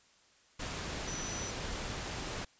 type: tone in noise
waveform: sine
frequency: 5940 Hz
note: F#8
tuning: 6 cents sharp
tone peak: -41 dBFS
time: 1.07-1.51 s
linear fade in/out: 10 ms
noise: pink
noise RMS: -39 dBFS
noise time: 0.59-2.45 s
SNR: -5 dB
effects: white hiss -65 dBFS RMS until 2.59 s + resampled to 16000 Hz